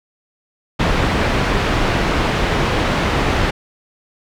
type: low-pass noise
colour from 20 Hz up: pink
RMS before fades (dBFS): -17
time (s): 0.79-3.51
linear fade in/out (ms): 10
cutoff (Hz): 2900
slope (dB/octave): 12
effects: none